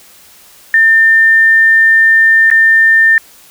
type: tone with dropouts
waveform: sine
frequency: 1800 Hz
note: A6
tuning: 39 cents sharp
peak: -4 dBFS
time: 0.74-3.18 s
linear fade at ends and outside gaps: 1 ms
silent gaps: 2.502-2.513 s
effects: white hiss -41 dBFS RMS until 3.5 s